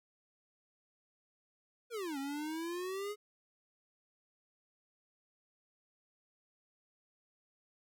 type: exponential two-way sweep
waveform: square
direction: down then up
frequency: 493.9 to 270 to 423.8 Hz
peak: -38 dBFS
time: 1.9-3.16 s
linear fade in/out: 50 ms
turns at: 2.18 s
effects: none